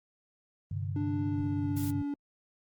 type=chord; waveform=sine; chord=G suspended fourth; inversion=none; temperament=equal; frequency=98 / 130.81 / 146.83 Hz; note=G2 / C3 / D3; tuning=0 / 0 / 0 cents; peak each=-33 / -39 / -38 dBFS; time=0.71-2.02 s; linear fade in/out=5 ms
type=tone with pitch glide; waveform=triangle; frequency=293.7 to 286 Hz; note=D4 to D4; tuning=0 to -46 cents; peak=-29 dBFS; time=0.96-2.14 s; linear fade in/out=2 ms; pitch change=-46 cents; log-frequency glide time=1.24-2.02 s
type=noise; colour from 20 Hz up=blue; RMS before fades=-43 dBFS; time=1.76-1.91 s; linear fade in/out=10 ms
effects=Opus 24 kbps